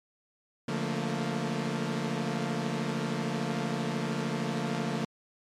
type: chord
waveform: sawtooth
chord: Bb major seventh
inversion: first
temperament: equal with one note detuned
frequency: 143.89 / 174.61 / 220 / 233.1 Hz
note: D3 / F3 / A3 / Bb3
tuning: -35 / 0 / 0 / 0 cents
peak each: -31 dBFS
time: 0.68-5.05 s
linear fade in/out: 5 ms
effects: low-pass 7000 Hz 12 dB/octave + MP3 96 kbps